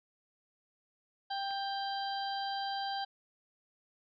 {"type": "harmonic tone", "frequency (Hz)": 790, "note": "G5", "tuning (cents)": 13, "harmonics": [1, 2, 4, 5, 6], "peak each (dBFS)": [-35, -44, -44, -46, -45], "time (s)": [1.3, 3.05], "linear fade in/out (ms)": 10}
{"type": "click", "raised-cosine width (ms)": 0.3, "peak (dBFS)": -36, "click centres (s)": 1.508}
{"effects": []}